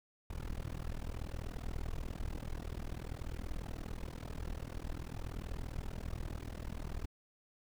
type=noise with amplitude modulation; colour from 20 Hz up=brown; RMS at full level=-37 dBFS; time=0.3-7.06 s; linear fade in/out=5 ms; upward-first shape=sine; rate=40.5 Hz; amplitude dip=100%; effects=none